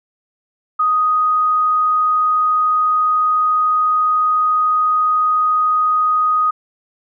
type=tone; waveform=sine; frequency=1247 Hz; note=D#6; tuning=3 cents sharp; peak=-12 dBFS; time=0.79-6.51 s; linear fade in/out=10 ms; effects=none